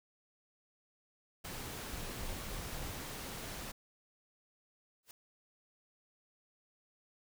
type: noise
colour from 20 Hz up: pink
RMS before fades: -44 dBFS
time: 1.44-3.72 s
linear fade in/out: 10 ms
type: noise bursts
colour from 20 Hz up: brown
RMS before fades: -44 dBFS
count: 4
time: 1.93-2.902 s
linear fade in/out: 5 ms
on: 180 ms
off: 84 ms
type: noise with exponential growth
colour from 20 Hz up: white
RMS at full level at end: -49 dBFS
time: 5.03-5.11 s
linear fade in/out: 1 ms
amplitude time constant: 16 ms
effects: none